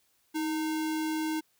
sine tone with sample-and-hold, 315.1 Hz, D#4, 22 cents sharp, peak -28 dBFS, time 0.34-1.41 s, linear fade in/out 20 ms, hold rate 1225 Hz, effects white hiss -70 dBFS RMS until 1.59 s

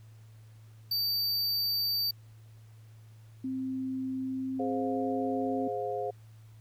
square tone, 4624 Hz, D8, 28 cents flat, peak -28 dBFS, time 0.91-2.11 s, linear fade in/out 5 ms
sine tone with pitch glide, 261.8 to 264.8 Hz, C4 to C4, +1 to +21 cents, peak -31 dBFS, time 3.44-5.68 s, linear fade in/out 5 ms, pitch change +20 cents, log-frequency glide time 4.18-4.99 s
sine chord, F minor, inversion first, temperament equal with one note detuned, 415.3 / 523.3 / 709.4 Hz, Ab4 / C5 / F5, 0 / 0 / +27 cents, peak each -35 dBFS, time 4.59-6.11 s, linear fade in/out 10 ms
effects added 110 Hz sine -50 dBFS peak until 6.6 s + pink hiss -66 dBFS RMS until 6.6 s

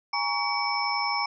sine tone cluster, 820 / 931 / 1123 / 2272 / 5310 Hz, G#5 / A#5 / C#6 / C#7 / E8, -22 / -2 / +22 / +42 / +12 cents, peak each -31 dBFS, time 0.13-1.26 s, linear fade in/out 5 ms, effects none

